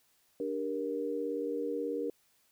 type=chord; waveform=sine; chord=G minor; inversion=second; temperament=just; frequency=294 / 392 / 470.4 Hz; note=D4 / G4 / Bb4; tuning=+2 / 0 / +16 cents; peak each=-37 / -39 / -34 dBFS; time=0.4-2.1 s; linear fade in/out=2 ms; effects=white hiss -70 dBFS RMS until 2.51 s